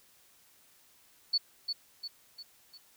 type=tone with echo; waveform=sine; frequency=4448 Hz; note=C#8; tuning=5 cents sharp; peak=-24 dBFS; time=1.33-1.38 s; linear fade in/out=10 ms; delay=350 ms; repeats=4; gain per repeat=-6 dB; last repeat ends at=2.78 s; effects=white hiss -63 dBFS RMS until 2.96 s